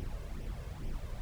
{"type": "noise with flanger", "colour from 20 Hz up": "brown", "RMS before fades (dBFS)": -39, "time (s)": [0, 1.21], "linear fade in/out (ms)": 0, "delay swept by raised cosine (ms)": [0.34, 1.94], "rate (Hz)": 2.3, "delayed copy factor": 0.6, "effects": []}